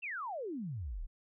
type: exponential sweep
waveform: sine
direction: down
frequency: 2800 to 30.21 Hz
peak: -37 dBFS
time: 0.02-1.07 s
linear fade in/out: 20 ms
effects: none